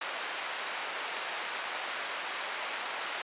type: band-pass noise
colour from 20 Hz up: white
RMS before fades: -37 dBFS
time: 0.01-3.22 s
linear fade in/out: 5 ms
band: 590 to 2400 Hz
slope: 12 dB/octave
effects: resampled to 8000 Hz